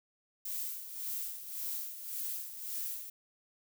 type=noise with tremolo; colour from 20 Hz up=violet; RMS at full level=-37 dBFS; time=0.45-3.1 s; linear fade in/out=5 ms; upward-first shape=sine; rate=1.8 Hz; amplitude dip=65%; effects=none